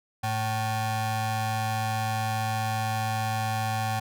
40% pulse ring-modulated tone, 329.6 Hz, E4, in tune, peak -22 dBFS, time 0.23-4 s, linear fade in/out 10 ms, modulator 438 Hz, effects none

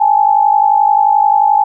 sine tone pair together, 814 / 865.4 Hz, G#5 / A5, -35 / -29 cents, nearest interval minor second, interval 106 cents, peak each -10 dBFS, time 0-1.64 s, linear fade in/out 10 ms, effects none

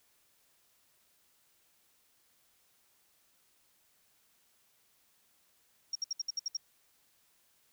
sine tone bursts, 5588 Hz, F8, in tune, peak -31 dBFS, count 8, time 5.93-6.57 s, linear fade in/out 5 ms, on 24 ms, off 64 ms, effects white hiss -70 dBFS RMS until 7.72 s

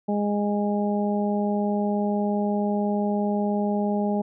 harmonic tone, 205.8 Hz, G#3, 16 cents flat, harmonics 1 / 2 / 3 / 4, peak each -23 / -29 / -30 / -31 dBFS, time 0.08-4.22 s, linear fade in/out 10 ms, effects none

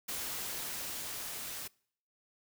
white noise with level ramp, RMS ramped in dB -38 to -42 dBFS, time 0.08-1.68 s, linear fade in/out 10 ms, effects noise-tail reverb RT60 0.6 s tail -25 dB re dry

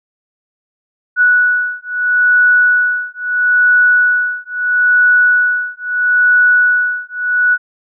sine beating tone pair, 1473 / 1473.76 Hz, F#6 / F#6, -8 / -7 cents, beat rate 0.76 Hz, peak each -12 dBFS, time 1.16-7.58 s, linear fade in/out 50 ms, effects none

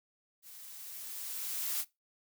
blue noise with level ramp, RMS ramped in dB -52 to -33 dBFS, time 0.42-1.85 s, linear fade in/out 50 ms, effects noise-tail reverb RT60 0.2 s tail -20 dB re dry

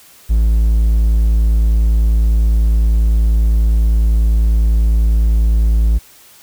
triangle tone, 55 Hz, A1, in tune, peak -7 dBFS, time 0.29-5.99 s, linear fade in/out 20 ms, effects white hiss -44 dBFS RMS until 6.42 s

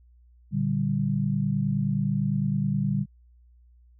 sine chord, G minor, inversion first, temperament equal, 116.54 / 146.83 / 196 Hz, Bb2 / D3 / G3, 0 / 0 / 0 cents, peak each -30 / -26 / -26 dBFS, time 0.51-3.06 s, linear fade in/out 50 ms, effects added 60 Hz sine -53 dBFS peak until 3.99 s

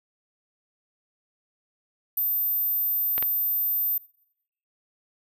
sine tone, 13820 Hz, A9, 32 cents flat, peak -22 dBFS, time 2.17-3.98 s, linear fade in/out 5 ms
clicks, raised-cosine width 0.3 ms, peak -15 dBFS, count 2, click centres 3.18 / 3.226 s
effects noise-tail reverb RT60 0.8 s tail -25 dB re dry

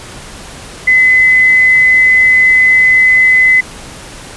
sine tone, 2026 Hz, B6, 44 cents sharp, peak -4 dBFS, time 0.87-3.61 s, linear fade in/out 10 ms, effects pink hiss -30 dBFS RMS until 4.36 s + resampled to 24000 Hz

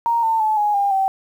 sine tone with pitch steps, 932.3 / 897.9 / 864.9 / 833 / 802.3 / 772.7 Hz, A#5 / A5 / A5 / G#5 / G5 / G5, 0 / +35 / -30 / +5 / +40 / -25 cents, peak -15 dBFS, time 0.06-1.08 s, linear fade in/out 0 ms, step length 170 ms, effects 8-bit

